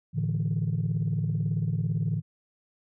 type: chord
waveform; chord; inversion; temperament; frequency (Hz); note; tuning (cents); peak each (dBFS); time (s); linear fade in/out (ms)
sine; A suspended fourth; none; equal; 110 / 146.83 / 164.81; A2 / D3 / E3; 0 / 0 / 0; -28; 0.13-2.22; 50
effects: tanh soft clip ceiling -19 dBFS